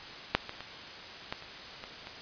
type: clicks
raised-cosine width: 0.3 ms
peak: -6 / -22 / -24 / -17 / -29 / -25 / -26 dBFS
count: 7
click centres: 0.35 / 0.494 / 0.606 / 1.325 / 1.424 / 1.839 / 2.071 s
effects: white hiss -44 dBFS RMS until 2.21 s + resampled to 11025 Hz